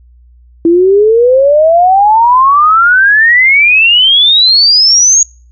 sine exponential sweep, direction up, 328.5 to 6720 Hz, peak -3 dBFS, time 0.65-5.23 s, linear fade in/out 2 ms, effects noise-tail reverb RT60 0.4 s tail -26 dB re dry + added 60 Hz sine -38 dBFS peak until 5.51 s

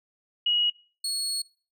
sine / 30% pulse tone pair in turn, 2900 / 4345 Hz, F#7 / C#8, -35 / -35 cents, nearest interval perfect fifth, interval 700 cents, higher second, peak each -21 / -24 dBFS, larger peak first, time 0.46-0.7 / 1.04-1.42 s, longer second, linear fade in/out 5 ms, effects noise-tail reverb RT60 0.4 s tail -23 dB re dry

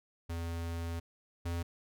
square tone pair in turn, 84 / 85.27 Hz, E2 / F2, +33 / -41 cents, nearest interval unison, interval 26 cents, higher second, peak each -36 / -34 dBFS, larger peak second, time 0.29-1 / 1.45-1.63 s, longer first, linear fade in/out 10 ms, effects none

